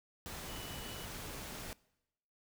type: tone in noise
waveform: sine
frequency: 2960 Hz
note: F#7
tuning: in tune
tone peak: -52 dBFS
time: 0.49-1.05 s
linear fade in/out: 0 ms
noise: pink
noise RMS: -45 dBFS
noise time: 0.26-1.73 s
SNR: -10 dB
effects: noise-tail reverb RT60 0.9 s tail -23 dB re dry